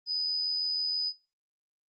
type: tone with amplitude modulation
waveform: sine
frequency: 4989 Hz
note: D#8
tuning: 4 cents sharp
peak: -26 dBFS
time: 0.06-1.13 s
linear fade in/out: 50 ms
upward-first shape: sine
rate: 86.3 Hz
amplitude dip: 35%
effects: noise-tail reverb RT60 0.3 s tail -20 dB re dry + Opus 24 kbps